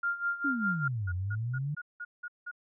sine tone with tremolo, 1396.9 Hz, F6, in tune, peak -26 dBFS, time 0.03-0.88 s, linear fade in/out 5 ms, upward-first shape sine, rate 5 Hz, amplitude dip 80%
sine exponential two-way sweep, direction down then up, 296.8 to 87 to 152.7 Hz, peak -30 dBFS, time 0.44-1.75 s, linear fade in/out 10 ms, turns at 1.12 s
sine tone bursts, 1437 Hz, F6, 49 cents sharp, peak -36 dBFS, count 7, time 1.07-2.514 s, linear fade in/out 10 ms, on 52 ms, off 180 ms
effects none

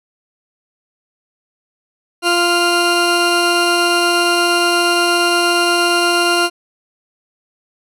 20% pulse tone pair together, 347.1 / 1396.9 Hz, F4 / F6, -11 / 0 cents, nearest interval 2 octaves, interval 2411 cents, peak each -10 dBFS, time 2.22-6.5 s, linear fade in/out 50 ms, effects low-pass 12000 Hz 12 dB/octave

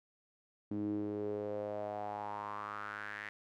sawtooth tone with band-pass filter sweep, 103.83 Hz, G#2, in tune, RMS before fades -40 dBFS, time 0.71-3.29 s, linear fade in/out 0 ms, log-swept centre 270 to 1900 Hz, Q 5.1, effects none

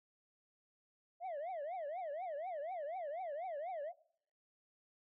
sine tone with vibrato, 655 Hz, E5, 11 cents flat, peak -37 dBFS, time 1.2-3.93 s, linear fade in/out 50 ms, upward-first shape triangle, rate 4.1 Hz, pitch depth 300 cents each way, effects noise-tail reverb RT60 0.6 s tail -21 dB re dry + tanh soft clip ceiling -39 dBFS

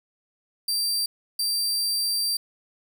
sawtooth tone bursts at uneven times, 4699 Hz, D8, in tune, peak -20 dBFS, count 2, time 0.68-1.06 / 1.39-2.37 s, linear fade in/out 5 ms, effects none

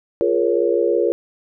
sine chord, Bb minor seventh, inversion second, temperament equal with one note detuned, 349.2 / 415.3 / 473.5 / 554.4 Hz, F4 / Ab4 / Bb4 / Db5, 0 / 0 / +27 / 0 cents, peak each -20 / -21 / -19 / -22 dBFS, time 0.21-1.12 s, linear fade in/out 0 ms, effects none

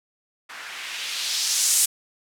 violet noise with low-pass filter sweep, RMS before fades -25 dBFS, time 0.49-1.86 s, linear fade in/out 10 ms, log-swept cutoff 1400 to 9000 Hz, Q 1.4, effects none

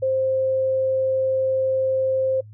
sine tone, 526 Hz, C5, 9 cents sharp, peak -18 dBFS, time 0.02-2.41 s, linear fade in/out 10 ms, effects noise-tail reverb RT60 0.1 s tail -25 dB re dry + added 106 Hz sine -40 dBFS peak until 2.53 s

